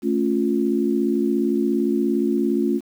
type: chord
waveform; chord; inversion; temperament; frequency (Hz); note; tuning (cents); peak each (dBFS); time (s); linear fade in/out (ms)
sine; A augmented; none; equal with one note detuned; 220 / 277.2 / 351.3; A3 / C#4 / E#4; 0 / 0 / +10; -22; 0.02-2.81; 50
effects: 8-bit